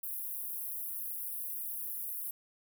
pink high-pass noise, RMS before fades -39 dBFS, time 0.03-2.31 s, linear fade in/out 5 ms, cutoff 11000 Hz, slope 48 dB/octave, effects none

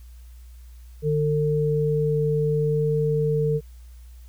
sine tone pair together, 150.7 / 449.9 Hz, D3 / A4, +45 / +39 cents, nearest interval octave + perfect fifth, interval 1894 cents, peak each -22 / -22 dBFS, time 1.02-3.61 s, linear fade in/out 50 ms, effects added 60 Hz sine -41 dBFS peak until 4.28 s + white hiss -60 dBFS RMS until 4.28 s

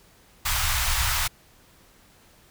pink band-stop noise, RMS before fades -24 dBFS, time 0.45-1.28 s, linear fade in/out 10 ms, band 100 to 920 Hz, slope 24 dB/octave, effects pink hiss -56 dBFS RMS until 2.5 s

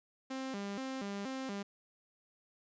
sawtooth tone with vibrato, 230 Hz, A#3, 23 cents flat, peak -34 dBFS, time 0.3-1.63 s, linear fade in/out 10 ms, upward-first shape square, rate 2.1 Hz, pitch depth 240 cents each way, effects resampled to 16000 Hz

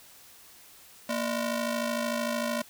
sawtooth ring-modulated tone, 415.3 Hz, G#4, in tune, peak -21 dBFS, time 1.09-2.62 s, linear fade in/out 5 ms, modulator 181 Hz, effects white hiss -53 dBFS RMS until 2.69 s

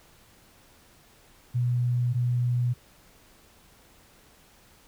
sine tone pair in turn, 122.4 / 122.4 Hz, B2 / B2, -15 / -15 cents, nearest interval unison, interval 0 cents, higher neither, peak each -22 dBFS, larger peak neither, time 1.54-2.14 / 2.14-2.74 s, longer neither, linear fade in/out 20 ms, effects pink hiss -57 dBFS RMS until 4.87 s

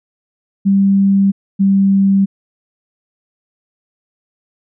sine tone pair in turn, 196.5 / 195.64 Hz, G3 / G3, +4 / -3 cents, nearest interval unison, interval 7 cents, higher first, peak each -8 dBFS, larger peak neither, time 0.65-1.32 / 1.59-2.26 s, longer neither, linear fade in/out 20 ms, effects none

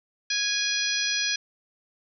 harmonic tone with a mistuned harmonic, 830.6 Hz, G#5, in tune, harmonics 2 / 3 / 4 / 5 / 6 / 7, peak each -31 / -31 / -31 / -31 / -31 / -31 dBFS, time 0.3-1.36 s, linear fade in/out 5 ms, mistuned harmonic 3, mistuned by -19 cents, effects none

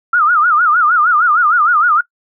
sine tone with vibrato, 1318.5 Hz, E6, in tune, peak -8 dBFS, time 0.13-2.01 s, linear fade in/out 5 ms, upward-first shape sine, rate 6.5 Hz, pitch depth 180 cents each way, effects noise-tail reverb RT60 0.1 s tail -22 dB re dry

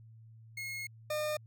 40% pulse tone pair in turn, 2161 / 606.4 Hz, C#7 / D#5, -45 / -45 cents, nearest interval octave + minor seventh, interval 2200 cents, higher first, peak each -37 / -31 dBFS, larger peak second, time 0.57-0.87 / 1.1-1.37 s, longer first, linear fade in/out 5 ms, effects added 112 Hz sine -52 dBFS peak until 1.46 s

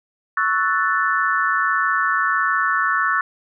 sine chord, F# minor seventh, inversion second, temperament equal with one note detuned, 1113.9 / 1318.5 / 1480 / 1760 Hz, C#6 / E6 / F#6 / A6, +8 / 0 / 0 / 0 cents, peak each -22 dBFS, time 0.37-3.21 s, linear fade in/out 2 ms, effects none

